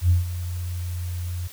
sine tone with ADSR envelope, 88.1 Hz, F2, 16 cents sharp, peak -12 dBFS, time 0.01-1.48 s, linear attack 84 ms, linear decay 150 ms, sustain -14 dB, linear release 13 ms, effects tanh soft clip ceiling -8 dBFS + white hiss -44 dBFS RMS until 1.52 s

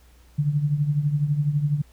sine tone with tremolo, 146.6 Hz, D3, 3 cents flat, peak -16 dBFS, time 0.38-1.82 s, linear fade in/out 10 ms, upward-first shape triangle, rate 12 Hz, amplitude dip 75%, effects added 60 Hz sine -51 dBFS peak until 1.92 s + pink hiss -59 dBFS RMS until 1.92 s

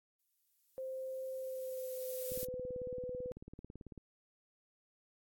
violet noise with exponential growth, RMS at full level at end -40 dBFS, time 0.19-2.45 s, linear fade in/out 5 ms, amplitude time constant 490 ms
sine tone with pitch glide, 523.3 to 500.5 Hz, C5 to B4, 0 to +23 cents, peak -39 dBFS, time 0.78-3.32 s, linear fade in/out 0 ms, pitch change -77 cents, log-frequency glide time 1.34-2.81 s
click train, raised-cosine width 3 ms, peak -36 dBFS, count 31, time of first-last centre 2.32-3.977 s, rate 18.1 Hz
effects AAC 64 kbps

